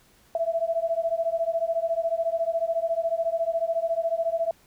sine beating tone pair, 657 / 671 Hz, E5 / E5, -6 / +31 cents, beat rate 14 Hz, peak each -26 dBFS, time 0.35-4.51 s, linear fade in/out 2 ms, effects pink hiss -59 dBFS RMS until 4.66 s

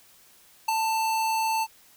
square tone with ADSR envelope, 888 Hz, A5, 16 cents sharp, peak -19 dBFS, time 0.68-1.67 s, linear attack 9 ms, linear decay 5 ms, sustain -5 dB, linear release 46 ms, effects white hiss -56 dBFS RMS until 1.96 s

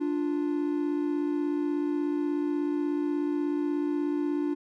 triangle tone pair together, 293.7 / 350.2 Hz, D4 / F4, 0 / +5 cents, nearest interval minor third, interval 305 cents, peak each -25 / -29 dBFS, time 0-4.55 s, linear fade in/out 20 ms, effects none

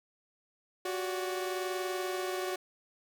sawtooth tone cluster, 367.3 / 388.1 / 575 Hz, F#4 / G4 / D5, -13 / -17 / -37 cents, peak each -30 / -39 / -36 dBFS, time 0.85-2.56 s, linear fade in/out 5 ms, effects none

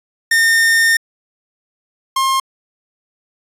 45% pulse tone pair in turn, 1821 / 1066 Hz, A#6 / C6, -41 / +32 cents, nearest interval major sixth, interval 927 cents, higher first, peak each -10 / -13 dBFS, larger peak first, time 0.31-0.97 / 2.16-2.4 s, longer first, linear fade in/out 5 ms, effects resampled to 32000 Hz

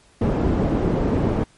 white low-pass noise, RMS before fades -20 dBFS, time 0.21-1.44 s, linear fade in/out 5 ms, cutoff 350 Hz, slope 12 dB/octave, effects pink hiss -55 dBFS RMS until 1.57 s + MP3 48 kbps

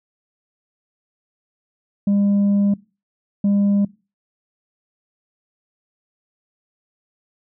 sine tone bursts at uneven times, 201.4 Hz, G3, 47 cents sharp, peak -11 dBFS, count 2, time 2.07-2.74 / 3.44-3.85 s, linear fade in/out 5 ms, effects noise-tail reverb RT60 0.3 s tail -22 dB re dry + tanh soft clip ceiling -13 dBFS

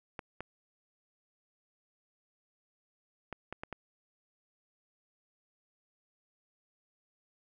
clicks, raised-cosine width 0.5 ms, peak -24 dBFS, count 6, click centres 0.192 / 0.406 / 3.327 / 3.526 / 3.635 / 3.727 s, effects none

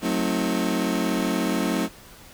35% pulse chord, F# diminished seventh, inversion none, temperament just, 185 / 222 / 266.4 / 319.7 Hz, F#3 / A3 / C4 / Eb4, 0 / +16 / +31 / +47 cents, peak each -26 dBFS, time 0.01-1.89 s, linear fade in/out 50 ms, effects pink hiss -47 dBFS RMS until 2.33 s

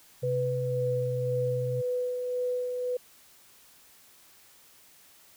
sine tone with pitch glide, 130.81 to 127.09 Hz, C3 to C3, 0 to -50 cents, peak -30 dBFS, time 0.22-1.82 s, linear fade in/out 20 ms, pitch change -50 cents, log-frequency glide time 0.57-0.91 s
sine tone with tremolo, 496.9 Hz, B4, 11 cents sharp, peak -26 dBFS, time 0.23-2.97 s, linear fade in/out 5 ms, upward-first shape sine, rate 1.9 Hz, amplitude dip 35%
effects white hiss -57 dBFS RMS until 5.36 s

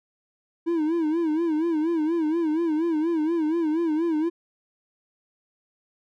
triangle tone with vibrato, 322.2 Hz, E4, 39 cents flat, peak -19 dBFS, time 0.66-4.3 s, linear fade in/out 20 ms, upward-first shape sine, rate 4.2 Hz, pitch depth 110 cents each way, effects none

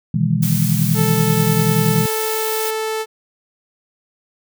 sine chord, E major seventh, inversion second, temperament just, 123.61 / 154.51 / 164.81 / 206 Hz, B2 / D#3 / E3 / G#3, +2 / -12 / 0 / -14 cents, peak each -20 / -20 / -18 / -21 dBFS, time 0.14-2.06 s, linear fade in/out 5 ms
blue noise, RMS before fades -25 dBFS, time 0.42-2.71 s, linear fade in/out 10 ms
sawtooth tone, 438.9 Hz, A4, 4 cents flat, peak -16 dBFS, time 0.94-3.06 s, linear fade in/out 50 ms
effects none

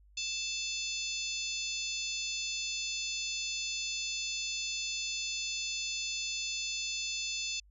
harmonic tone with a mistuned harmonic, 880 Hz, A5, in tune, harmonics 3 / 4 / 5 / 6 / 7 / 8, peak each -39 / -40 / -41 / -42 / -42 / -43 dBFS, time 0.17-7.6 s, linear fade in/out 5 ms, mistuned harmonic 6, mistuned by -67 cents, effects added 50 Hz sine -58 dBFS peak until 7.7 s

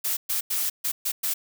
blue noise bursts at uneven times, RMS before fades -26 dBFS, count 6, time 0.04-0.17 / 0.29-0.41 / 0.5-0.7 / 0.84-0.92 / 1.05-1.12 / 1.23-1.34 s, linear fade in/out 10 ms, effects none

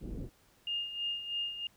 pink low-pass noise, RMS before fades -40 dBFS, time 0-0.3 s, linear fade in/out 50 ms, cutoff 410 Hz, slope 24 dB/octave
sine tone with tremolo, 2827 Hz, F7, 20 cents sharp, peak -31 dBFS, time 0.67-1.67 s, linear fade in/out 2 ms, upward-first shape sine, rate 3.1 Hz, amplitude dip 65%
effects pink hiss -66 dBFS RMS until 1.76 s

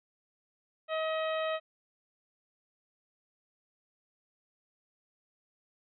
harmonic tone with a mistuned harmonic, 635 Hz, D#5, 35 cents sharp, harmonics 1 / 2 / 3 / 4 / 5 / 6, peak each -31 / -37 / -41 / -43 / -45 / -47 dBFS, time 0.88-1.6 s, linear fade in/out 50 ms, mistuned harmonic 5, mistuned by -21 cents, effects none

